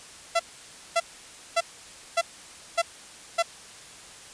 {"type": "tone bursts", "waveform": "sawtooth", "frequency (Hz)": 675, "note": "E5", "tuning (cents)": 41, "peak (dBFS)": -16, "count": 6, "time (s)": [0.35, 3.426], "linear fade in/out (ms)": 10, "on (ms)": 46, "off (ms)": 560, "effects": ["white hiss -46 dBFS RMS until 4.33 s", "resampled to 22050 Hz"]}